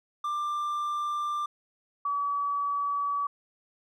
triangle / sine tone pair in turn, 1186 / 1142.4 Hz, D6 / D6, +17 / -48 cents, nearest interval minor second, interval 65 cents, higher first, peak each -26 dBFS, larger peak neither, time 0.24-1.46 / 2.05-3.27 s, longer neither, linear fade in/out 5 ms, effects none

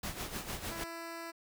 pink noise with tremolo, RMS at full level -38 dBFS, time 0.03-0.84 s, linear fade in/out 5 ms, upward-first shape sine, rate 6.6 Hz, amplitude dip 65%
10% pulse tone, 333.5 Hz, E4, 20 cents sharp, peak -33 dBFS, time 0.7-1.32 s, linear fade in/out 20 ms
effects none

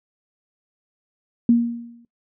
sine tone with exponential decay, 235.4 Hz, A#3, 17 cents sharp, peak -9 dBFS, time 1.49-2.05 s, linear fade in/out 2 ms, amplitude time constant 120 ms, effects noise-tail reverb RT60 0.1 s tail -19 dB re dry

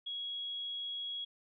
sine tone, 3322 Hz, G#7, in tune, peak -37 dBFS, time 0.06-1.25 s, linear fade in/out 10 ms, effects none

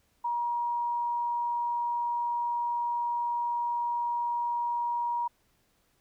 sine tone, 952 Hz, A#5, 36 cents sharp, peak -27 dBFS, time 0.24-5.28 s, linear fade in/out 10 ms, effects pink hiss -70 dBFS RMS until 6 s

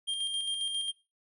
square tone with tremolo, 3200 Hz, G7, 35 cents sharp, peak -29 dBFS, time 0.07-0.92 s, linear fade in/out 20 ms, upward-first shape square, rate 7.4 Hz, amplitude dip 35%, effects noise-tail reverb RT60 0.3 s tail -20 dB re dry + resampled to 32000 Hz

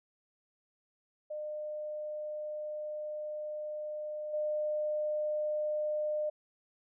sine tone with level steps, 605 Hz, D#5, 49 cents flat, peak -36 / -30 dBFS, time 1.3-6.3 s, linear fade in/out 10 ms, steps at 4.33 s, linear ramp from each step 10 ms, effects none

